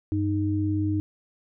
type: tone pair together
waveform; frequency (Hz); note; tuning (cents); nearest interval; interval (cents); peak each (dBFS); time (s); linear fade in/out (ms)
sine; 97.2 / 309; G2 / D#4; -14 / -12; octave + minor sixth; 2002; -25; 0.12-1; 0
effects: none